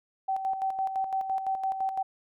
sine tone with tremolo, 769 Hz, G5, 33 cents flat, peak -25 dBFS, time 0.28-2.03 s, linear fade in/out 10 ms, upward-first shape square, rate 5.9 Hz, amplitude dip 55%, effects none

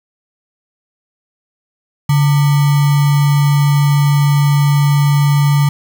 sine tone with sample-and-hold, 143.5 Hz, D3, 40 cents flat, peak -8 dBFS, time 2.09-5.69 s, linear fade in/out 5 ms, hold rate 1050 Hz, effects none

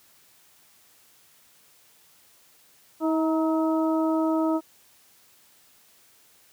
harmonic tone with a mistuned harmonic, 320 Hz, D#4, 49 cents sharp, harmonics 1 / 2 / 3 / 4, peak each -22 / -28 / -32 / -34 dBFS, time 3-4.61 s, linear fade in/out 50 ms, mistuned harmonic 3, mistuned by -40 cents, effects white hiss -58 dBFS RMS until 6.52 s + high-pass 60 Hz 12 dB/octave

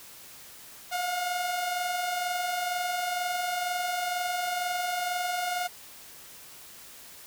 sawtooth tone pair together, 696.9 / 719 Hz, F5 / F#5, -4 / -50 cents, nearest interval minor second, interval 54 cents, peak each -33 / -25 dBFS, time 0.91-5.68 s, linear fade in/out 20 ms, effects white hiss -48 dBFS RMS until 7.26 s

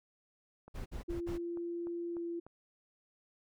click train, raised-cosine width 1 ms, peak -38 dBFS, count 7, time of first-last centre 0.68-2.466 s, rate 3.36 Hz
brown noise bursts, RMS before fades -41 dBFS, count 4, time 0.74-1.382 s, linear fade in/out 20 ms, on 120 ms, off 54 ms
sine tone with pitch glide, 342.9 to 340.3 Hz, F4 to F4, -32 to -45 cents, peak -36 dBFS, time 1.08-2.4 s, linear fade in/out 10 ms, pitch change -13 cents, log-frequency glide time 2.1-2.2 s
effects none

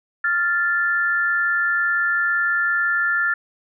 sine tone pair together, 1392.9 / 1755 Hz, F6 / A6, -5 / -5 cents, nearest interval major third, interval 400 cents, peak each -20 dBFS, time 0.24-3.34 s, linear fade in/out 5 ms, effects none

